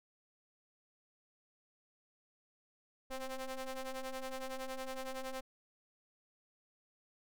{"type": "ring-modulated tone", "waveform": "sawtooth", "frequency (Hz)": 261.6, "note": "C4", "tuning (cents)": 0, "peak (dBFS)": -33, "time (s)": [3.1, 5.41], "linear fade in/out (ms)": 10, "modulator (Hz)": 267, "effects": []}